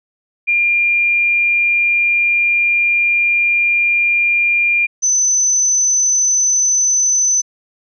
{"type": "tone pair in turn", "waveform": "sine", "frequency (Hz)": [2400, 6067], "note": ["D7", "F#8"], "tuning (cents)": [37, 42], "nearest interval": "octave + major third", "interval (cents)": 1605, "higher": "second", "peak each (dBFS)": -11, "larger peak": "neither", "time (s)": [[0.47, 4.87], [5.02, 7.42]], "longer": "first", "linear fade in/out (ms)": 20, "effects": []}